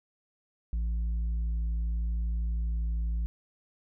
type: tone with tanh clipping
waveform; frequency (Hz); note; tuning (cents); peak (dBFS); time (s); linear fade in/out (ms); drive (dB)
sine; 56.3; A1; +40; -28; 0.73-3.26; 0; 4
effects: none